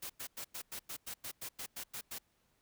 white noise bursts, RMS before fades -43 dBFS, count 13, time 0.02-2.186 s, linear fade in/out 10 ms, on 78 ms, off 96 ms, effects pink hiss -75 dBFS RMS until 2.61 s

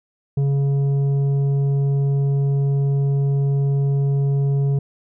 sine tone with tanh clipping, 139.4 Hz, C#3, 10 cents sharp, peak -17 dBFS, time 0.37-4.79 s, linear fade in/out 5 ms, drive 7 dB, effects none

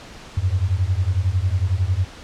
sine beating tone pair, 87.31 / 98.31 Hz, F2 / G2, 0 / +5 cents, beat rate 11 Hz, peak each -20 dBFS, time 0.37-2.05 s, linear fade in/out 5 ms, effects pink hiss -40 dBFS RMS until 2.23 s + low-pass 6000 Hz 12 dB/octave

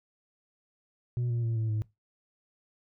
sine tone with pitch steps, 121.7 / 118.1 / 114.6 / 111.21 / 107.92 Hz, B2 / A#2 / A#2 / A2 / A2, -25 / +23 / -29 / +19 / -33 cents, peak -24 dBFS, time 1.17-1.82 s, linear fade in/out 0 ms, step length 130 ms, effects noise-tail reverb RT60 0.2 s tail -22 dB re dry + tanh soft clip ceiling -26 dBFS

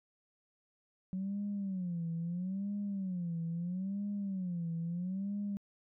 sine tone with vibrato, 184 Hz, F#3, 9 cents flat, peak -33 dBFS, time 1.13-5.57 s, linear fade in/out 0 ms, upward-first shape sine, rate 0.76 Hz, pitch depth 180 cents each way, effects tanh soft clip ceiling -30 dBFS

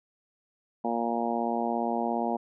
harmonic tone, 117.3 Hz, A#2, 11 cents sharp, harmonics 2 / 3 / 4 / 5 / 6 / 7 / 8, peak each -31 / -35 / -36 / -36 / -32 / -33 / -37 dBFS, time 0.84-2.37 s, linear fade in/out 10 ms, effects none

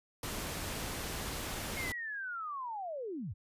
pink noise, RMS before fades -39 dBFS, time 0.23-1.92 s, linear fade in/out 2 ms
sine linear sweep, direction down, 2180 to 68.3 Hz, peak -37 dBFS, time 1.76-3.34 s, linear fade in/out 20 ms
effects resampled to 32000 Hz

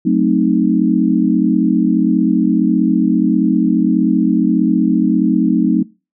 sine chord, F# diminished seventh, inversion none, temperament equal, 185 / 220 / 261.6 / 311.1 Hz, F#3 / A3 / C4 / Eb4, 0 / 0 / 0 / 0 cents, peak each -16 dBFS, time 0.05-5.83 s, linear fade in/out 10 ms, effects noise-tail reverb RT60 0.3 s tail -23 dB re dry

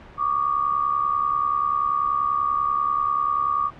sine tone pair together, 1134.7 / 1205 Hz, C#6 / D6, +40 / +44 cents, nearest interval minor second, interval 104 cents, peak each -22 dBFS, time 0.17-3.71 s, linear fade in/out 50 ms, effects pink hiss -44 dBFS RMS until 3.79 s + low-pass 2000 Hz 12 dB/octave

